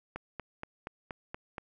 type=click train; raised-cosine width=0.5 ms; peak=-23 dBFS; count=7; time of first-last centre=0.16-1.582 s; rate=4.22 Hz; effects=none